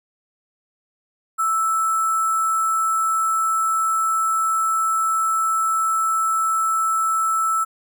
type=tone with sample-and-hold; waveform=sine; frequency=1318.5 Hz; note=E6; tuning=in tune; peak=-17 dBFS; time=1.38-7.65 s; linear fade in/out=20 ms; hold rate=8820 Hz; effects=none